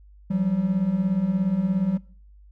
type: beating tone pair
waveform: triangle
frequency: 174.61 / 191.61 Hz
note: F3 / G3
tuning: 0 / -39 cents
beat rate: 17 Hz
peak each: -24 / -20 dBFS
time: 0.3-1.98 s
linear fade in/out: 10 ms
effects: noise-tail reverb RT60 0.5 s tail -22 dB re dry + added 50 Hz sine -47 dBFS peak until 2.51 s